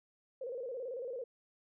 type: tone with vibrato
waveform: sine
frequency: 499.6 Hz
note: B4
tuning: 20 cents sharp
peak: -38 dBFS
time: 0.41-1.24 s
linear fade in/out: 5 ms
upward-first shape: square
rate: 18 Hz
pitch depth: 98 cents each way
effects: none